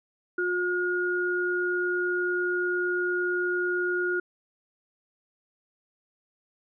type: tone pair together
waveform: sine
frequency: 358.2 / 1433 Hz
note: F4 / F6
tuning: +44 / +44 cents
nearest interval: 2 octaves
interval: 2400 cents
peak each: -27 dBFS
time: 0.38-4.2 s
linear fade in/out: 5 ms
effects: none